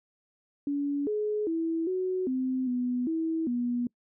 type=tone with pitch steps; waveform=sine; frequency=285 / 422.5 / 327.8 / 370.7 / 258.6 / 247.7 / 323.9 / 242.6 Hz; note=C#4 / G#4 / E4 / F#4 / C4 / B3 / E4 / B3; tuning=+48 / +30 / -10 / +3 / -20 / +5 / -30 / -31 cents; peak=-26 dBFS; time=0.67-3.87 s; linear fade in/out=2 ms; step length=400 ms; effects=noise-tail reverb RT60 0.1 s tail -25 dB re dry